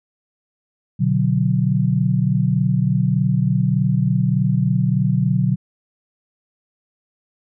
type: chord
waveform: sine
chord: B minor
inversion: none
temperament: equal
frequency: 123.47 / 146.83 / 185 Hz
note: B2 / D3 / F#3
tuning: 0 / 0 / 0 cents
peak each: -19 dBFS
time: 0.99-5.56 s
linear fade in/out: 20 ms
effects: none